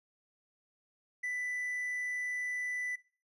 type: tone with hard clipping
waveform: triangle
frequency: 1987 Hz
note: B6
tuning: 10 cents sharp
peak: -34 dBFS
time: 1.23-2.96 s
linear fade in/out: 10 ms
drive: 5 dB
effects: noise-tail reverb RT60 0.4 s tail -21 dB re dry + resampled to 32000 Hz